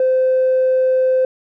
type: tone with tanh clipping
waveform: triangle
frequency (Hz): 517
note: C5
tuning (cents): -21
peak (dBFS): -12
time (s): 0-1.25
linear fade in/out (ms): 2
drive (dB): 5
effects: none